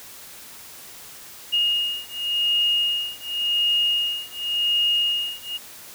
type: beating tone pair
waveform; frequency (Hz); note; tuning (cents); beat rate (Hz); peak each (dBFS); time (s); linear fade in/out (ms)
sine; 2854 / 2854.9; F7 / F7; +37 / +37; 0.9; -23; 1.52-5.58; 20
effects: white hiss -42 dBFS RMS until 5.94 s